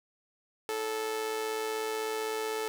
sawtooth tone with amplitude modulation, 436.9 Hz, A4, 12 cents flat, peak -25 dBFS, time 0.69-2.68 s, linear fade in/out 0 ms, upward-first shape sine, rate 116 Hz, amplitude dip 50%, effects none

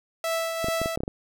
sawtooth tone with tremolo, 658 Hz, E5, 3 cents flat, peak -20 dBFS, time 0.24-0.96 s, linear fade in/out 2 ms, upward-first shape triangle, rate 2.5 Hz, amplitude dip 45%
clicks, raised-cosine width 2 ms, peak -16 dBFS, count 8, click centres 0.644 / 0.685 / 0.816 / 0.859 / 0.975 / 1.005 / 1.035 / 1.079 s
effects none

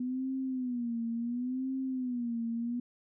sine tone with vibrato, 246.9 Hz, B3, in tune, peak -31 dBFS, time 0-2.8 s, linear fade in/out 5 ms, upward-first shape sine, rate 0.71 Hz, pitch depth 120 cents each way, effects none

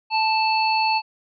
harmonic tone, 880 Hz, A5, in tune, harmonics 1 / 3 / 5, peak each -19 / -24 / -26 dBFS, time 0.1-1.02 s, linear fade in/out 50 ms, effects none

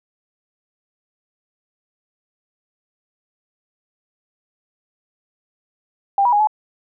sine tone with pitch steps, 795 / 968 / 827 / 855 Hz, G5 / B5 / G#5 / A5, +24 / -35 / -8 / -50 cents, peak -12 dBFS, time 6.18-6.472 s, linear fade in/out 2 ms, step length 73 ms, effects none

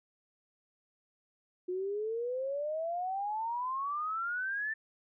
sine exponential sweep, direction up, 357.1 to 1790 Hz, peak -32 dBFS, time 1.68-4.74 s, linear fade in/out 10 ms, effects none

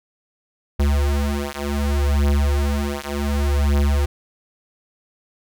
square beating tone pair, 71 / 71.67 Hz, C#2 / D2, +42 / -42 cents, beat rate 0.67 Hz, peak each -21 dBFS, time 0.79-4.06 s, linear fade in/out 10 ms, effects none

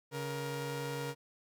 sawtooth tone pair together, 140 / 470.9 Hz, C#3 / A#4, +18 / +18 cents, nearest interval octave + major sixth, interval 2100 cents, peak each -35 / -35 dBFS, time 0.11-1.15 s, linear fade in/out 50 ms, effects none

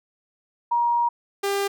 sine / sawtooth tone pair in turn, 948 / 398.6 Hz, A#5 / G4, +29 / +29 cents, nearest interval octave + minor third, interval 1500 cents, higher first, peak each -18 dBFS, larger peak neither, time 0.71-1.09 / 1.43-1.68 s, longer first, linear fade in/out 10 ms, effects none

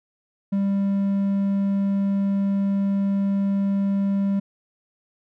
triangle tone, 197.7 Hz, G3, 15 cents sharp, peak -17 dBFS, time 0.52-4.4 s, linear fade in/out 10 ms, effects none

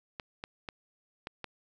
clicks, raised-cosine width 0.3 ms, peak -22 dBFS, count 5, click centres 0.198 / 0.439 / 0.688 / 1.271 / 1.443 s, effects none

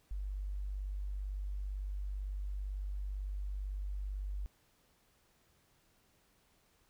sine tone, 48.95 Hz, G1, 2 cents flat, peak -36 dBFS, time 0.11-4.46 s, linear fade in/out 0 ms, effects pink hiss -71 dBFS RMS until 6.89 s

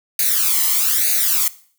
blue noise with flanger, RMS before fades -17 dBFS, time 0.19-1.48 s, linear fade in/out 2 ms, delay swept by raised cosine 0.46 to 0.99 ms, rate 1.1 Hz, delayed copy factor +0.9, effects noise-tail reverb RT60 0.5 s tail -18 dB re dry

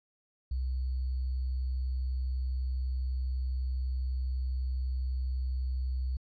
sine tone with sample-and-hold, 64 Hz, C2, 38 cents flat, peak -29 dBFS, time 0.51-6.17 s, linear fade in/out 5 ms, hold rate 4410 Hz, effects resampled to 16000 Hz

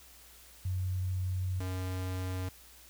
sine / square tone pair in turn, 92.5 / 92.5 Hz, F#2 / F#2, 0 / 0 cents, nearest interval unison, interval 0 cents, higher neither, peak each -30 / -34 dBFS, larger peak first, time 0.65-1.6 / 1.6-2.49 s, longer first, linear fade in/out 5 ms, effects added 60 Hz sine -60 dBFS peak until 2.89 s + white hiss -56 dBFS RMS until 2.89 s

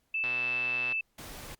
sine tone, 2637 Hz, E7, in tune, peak -28 dBFS, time 0.14-1.01 s, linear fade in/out 5 ms
click train, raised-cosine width 0.3 ms, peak -24 dBFS, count 85, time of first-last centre 0.24-0.923 s, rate 123 Hz
pink noise, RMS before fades -44 dBFS, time 1.18-1.55 s, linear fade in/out 5 ms
effects pink hiss -74 dBFS RMS until 1.59 s + Opus 48 kbps

